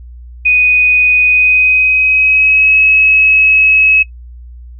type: tone with pitch glide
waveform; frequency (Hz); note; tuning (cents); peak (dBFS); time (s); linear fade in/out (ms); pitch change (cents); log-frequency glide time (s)
sine; 2489 to 2568; D#7 to E7; 0 to -46; -6; 0.45-4.03; 10; +54; 1.26-2.78
effects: noise-tail reverb RT60 0.1 s tail -18 dB re dry + added 60 Hz sine -29 dBFS peak until 4.79 s